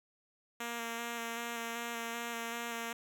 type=tone with vibrato; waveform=5% pulse; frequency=233.3 Hz; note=A#3; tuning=2 cents sharp; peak=-26 dBFS; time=0.6-2.93 s; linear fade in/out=5 ms; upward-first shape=square; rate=2.6 Hz; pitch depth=15 cents each way; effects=none